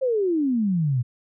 sine exponential sweep, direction down, 544 to 116.54 Hz, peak -19 dBFS, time 0.01-1.03 s, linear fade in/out 20 ms, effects none

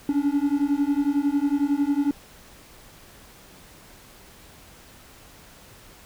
triangle beating tone pair, 280 / 291 Hz, C#4 / D4, +18 / -16 cents, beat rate 11 Hz, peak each -21 dBFS, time 0.09-2.11 s, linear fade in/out 2 ms, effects pink hiss -49 dBFS RMS until 6.05 s

